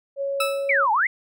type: tone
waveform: sine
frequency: 554.4 Hz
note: C#5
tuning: in tune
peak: -23 dBFS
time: 0.16-0.87 s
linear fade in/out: 50 ms
type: tone with exponential decay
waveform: 20% pulse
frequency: 1309 Hz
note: E6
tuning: 13 cents flat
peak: -14 dBFS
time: 0.4-0.77 s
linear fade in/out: 5 ms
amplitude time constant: 79 ms
type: exponential two-way sweep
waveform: sine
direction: down then up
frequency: 2400 to 813 to 2199 Hz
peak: -17 dBFS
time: 0.69-1.07 s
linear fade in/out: 5 ms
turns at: 0.92 s
effects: none